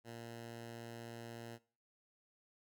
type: tone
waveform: 10% pulse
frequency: 116.54 Hz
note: A#2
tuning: in tune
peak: -39 dBFS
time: 0.04-1.59 s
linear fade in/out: 50 ms
effects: noise-tail reverb RT60 0.4 s tail -20 dB re dry